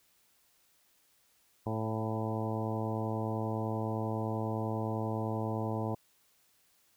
harmonic tone with a mistuned harmonic, 110 Hz, A2, in tune, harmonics 1 / 2 / 3 / 4 / 5 / 6 / 7 / 8 / 9, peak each -35 / -38 / -40 / -41 / -42 / -43 / -43 / -44 / -45 dBFS, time 1.66-5.95 s, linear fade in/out 5 ms, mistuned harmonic 6, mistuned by +18 cents, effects white hiss -69 dBFS RMS until 6.96 s

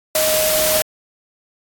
sine tone in noise, 622.3 Hz, D#5, in tune, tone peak -17 dBFS, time 0.15-0.82 s, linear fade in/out 2 ms, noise white, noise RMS -18 dBFS, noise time 0.15-0.82 s, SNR -2 dB, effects AAC 64 kbps

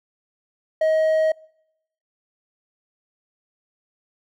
sine tone with hard clipping, 632 Hz, D#5, 27 cents sharp, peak -17 dBFS, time 0.81-1.32 s, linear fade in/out 5 ms, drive 3 dB, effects noise-tail reverb RT60 0.8 s tail -26 dB re dry

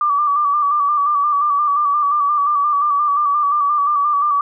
sine tone with vibrato, 1167 Hz, D6, 11 cents flat, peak -13 dBFS, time 0.01-4.41 s, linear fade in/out 2 ms, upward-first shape square, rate 5.7 Hz, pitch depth 41 cents each way, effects none

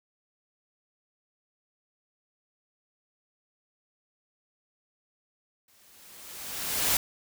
white noise with exponential growth, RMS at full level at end -23 dBFS, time 5.68-6.97 s, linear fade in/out 2 ms, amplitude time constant 280 ms, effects none

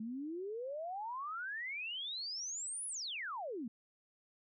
sine exponential two-way sweep, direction up then down, 212.5 to 10500 to 212.5 Hz, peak -39 dBFS, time 0-3.68 s, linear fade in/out 5 ms, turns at 2.87 s, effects none

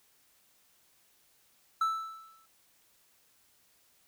triangle tone with exponential decay, 1318.5 Hz, E6, in tune, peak -22 dBFS, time 1.81-2.46 s, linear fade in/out 5 ms, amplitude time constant 140 ms, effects white hiss -67 dBFS RMS until 4.07 s

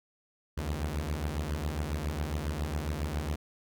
sawtooth beating tone pair, 70.9 / 78.2 Hz, C#2 / D#2, +40 / +9 cents, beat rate 7.3 Hz, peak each -30 dBFS, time 0.57-3.36 s, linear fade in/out 10 ms, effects none

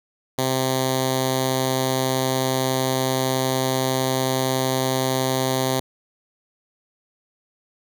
5% pulse tone with notch filter, 130.81 Hz, C3, in tune, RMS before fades -22 dBFS, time 0.38-5.8 s, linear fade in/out 5 ms, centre 1400 Hz, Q 0.99, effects none

